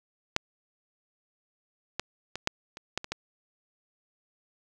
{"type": "clicks", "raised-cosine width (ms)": 0.2, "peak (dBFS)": [-6, -12, -17, -7, -24, -11, -20, -14], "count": 8, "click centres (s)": [0.364, 1.996, 2.356, 2.474, 2.771, 2.976, 3.044, 3.12], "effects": []}